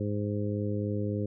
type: harmonic tone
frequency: 103.5 Hz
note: G#2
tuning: 5 cents flat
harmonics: 1 / 2 / 3 / 4 / 5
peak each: -31 / -34 / -36 / -37 / -38 dBFS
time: 0-1.26 s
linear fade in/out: 5 ms
effects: none